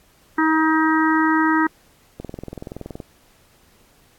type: harmonic tone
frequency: 316.5 Hz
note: D#4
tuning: 30 cents sharp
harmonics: 1 / 3 / 4 / 5 / 6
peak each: -17 / -22 / -23 / -24 / -25 dBFS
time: 0.38-1.67 s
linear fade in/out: 5 ms
type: click train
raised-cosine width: 2 ms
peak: -18 dBFS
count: 18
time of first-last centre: 2.2-3.002 s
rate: 21.2 Hz
effects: pink hiss -56 dBFS RMS until 4.18 s + AAC 64 kbps